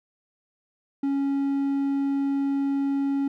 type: tone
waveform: triangle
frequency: 277.2 Hz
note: C#4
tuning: in tune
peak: -20 dBFS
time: 1.03-3.28 s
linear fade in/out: 5 ms
effects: none